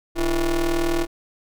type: ring-modulated tone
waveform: 45% pulse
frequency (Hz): 160.1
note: D#3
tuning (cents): +50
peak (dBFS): -16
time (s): 0.15-1.07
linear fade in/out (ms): 50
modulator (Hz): 180
effects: none